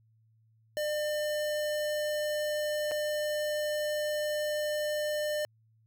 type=tone with dropouts; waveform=square; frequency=601 Hz; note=D5; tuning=40 cents sharp; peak=-30 dBFS; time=0.77-5.45 s; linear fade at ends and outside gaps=0 ms; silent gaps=2.912-2.917 s; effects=added 111 Hz sine -63 dBFS peak until 5.86 s